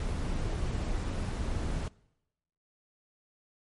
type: noise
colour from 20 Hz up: brown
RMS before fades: -32 dBFS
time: 0-1.88 s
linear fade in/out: 2 ms
effects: noise-tail reverb RT60 0.9 s tail -23 dB re dry + MP3 48 kbps